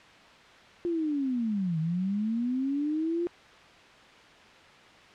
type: linear two-way sweep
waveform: sine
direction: down then up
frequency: 351.2 to 155.56 to 351.2 Hz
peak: -26 dBFS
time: 0.85-3.27 s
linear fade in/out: 0 ms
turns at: 1.79 s
effects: white hiss -52 dBFS RMS until 5.14 s + low-pass 3000 Hz 12 dB/octave